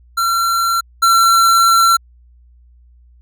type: tone pair in turn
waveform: square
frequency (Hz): 1363 / 1354.4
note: F6 / E6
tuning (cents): -43 / +46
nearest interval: unison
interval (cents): 11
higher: first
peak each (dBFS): -14 / -9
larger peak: second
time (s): 0.17-0.81 / 1.02-1.97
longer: second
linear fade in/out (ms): 10
effects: added 60 Hz sine -44 dBFS peak until 3.21 s